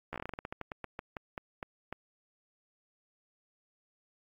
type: slowing click train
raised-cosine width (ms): 0.5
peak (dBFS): -23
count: 20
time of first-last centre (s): 0.13-1.926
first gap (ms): 13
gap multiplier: 1.19
effects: AAC 48 kbps